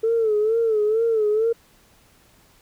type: tone with vibrato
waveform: sine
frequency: 440 Hz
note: A4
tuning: in tune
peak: -16 dBFS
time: 0.03-1.53 s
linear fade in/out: 10 ms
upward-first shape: sine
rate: 2.2 Hz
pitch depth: 87 cents each way
effects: tanh soft clip ceiling -12 dBFS + pink hiss -56 dBFS RMS until 2.61 s